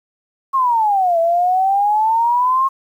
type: exponential two-way sweep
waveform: sine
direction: down then up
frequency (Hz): 1096 to 659.3 to 1084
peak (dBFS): -12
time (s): 0.53-2.69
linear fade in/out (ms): 20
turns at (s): 1.19
effects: 8-bit